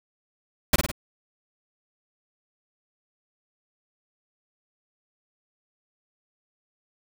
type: noise with echo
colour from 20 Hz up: pink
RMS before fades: -17 dBFS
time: 0.73-0.76 s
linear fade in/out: 5 ms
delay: 52 ms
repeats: 3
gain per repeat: -5 dB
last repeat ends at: 0.916 s
effects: none